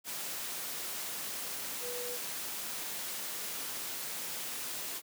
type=tone in noise; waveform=sine; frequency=490 Hz; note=B4; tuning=14 cents flat; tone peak=-40 dBFS; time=1.8-2.19 s; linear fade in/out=50 ms; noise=white; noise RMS=-39 dBFS; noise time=0.04-5.02 s; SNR=-4 dB; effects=high-pass 150 Hz 12 dB/octave